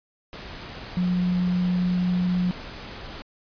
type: tone in noise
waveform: sine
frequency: 180 Hz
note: F#3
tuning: 47 cents flat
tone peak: -20 dBFS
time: 0.97-2.51 s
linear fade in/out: 0 ms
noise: pink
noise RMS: -38 dBFS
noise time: 0.33-3.22 s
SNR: +15 dB
effects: resampled to 11025 Hz